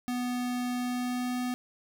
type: tone with pitch glide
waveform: square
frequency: 246.9 to 248.6 Hz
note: B3 to B3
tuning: 0 to +12 cents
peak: -30 dBFS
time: 0.08-1.54 s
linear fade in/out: 0 ms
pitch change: +12 cents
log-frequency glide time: 0.75-1.39 s
effects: none